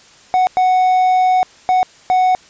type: tone bursts at uneven times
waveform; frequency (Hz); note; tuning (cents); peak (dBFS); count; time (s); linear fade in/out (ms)
triangle; 740; F#5; 0; -8; 4; 0.34-0.47 / 0.57-1.43 / 1.69-1.83 / 2.1-2.35; 0
effects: white hiss -45 dBFS RMS until 2.49 s + resampled to 16000 Hz